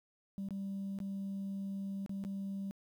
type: tone with dropouts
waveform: sine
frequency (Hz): 196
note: G3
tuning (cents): 0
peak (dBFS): -35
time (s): 0.38-2.71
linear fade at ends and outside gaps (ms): 0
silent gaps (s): 0.487-0.507 / 0.988-1.002 / 2.062-2.094 / 2.239-2.249
effects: tanh soft clip ceiling -35 dBFS + 11-bit